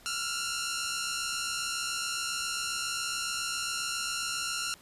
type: tone pair together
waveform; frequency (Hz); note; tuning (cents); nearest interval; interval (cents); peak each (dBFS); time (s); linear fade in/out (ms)
10% pulse; 1352 / 1419.3; E6 / F6; +43 / +28; minor second; 85; -26; 0.06-4.74; 0
effects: pink hiss -56 dBFS RMS until 4.81 s + resampled to 32000 Hz